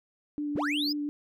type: tone with vibrato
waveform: sine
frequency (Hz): 293.7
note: D4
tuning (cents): 0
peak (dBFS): -29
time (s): 0.38-1.09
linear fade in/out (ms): 0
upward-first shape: sine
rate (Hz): 5.8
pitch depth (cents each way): 13
type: linear sweep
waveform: triangle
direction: up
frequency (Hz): 33.41 to 5220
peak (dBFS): -27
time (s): 0.55-0.93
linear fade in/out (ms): 10
effects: none